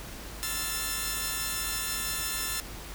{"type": "chord", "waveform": "5% pulse", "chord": "F major seventh", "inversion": "second", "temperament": "equal", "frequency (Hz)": [1046.5, 1318.5, 1396.9, 1760], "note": ["C6", "E6", "F6", "A6"], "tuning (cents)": [0, 0, 0, 0], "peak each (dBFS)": [-28, -24, -27, -22], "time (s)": [0.43, 2.6], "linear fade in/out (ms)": 0, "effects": ["added 50 Hz sine -43 dBFS peak until 2.94 s", "pink hiss -43 dBFS RMS until 2.94 s"]}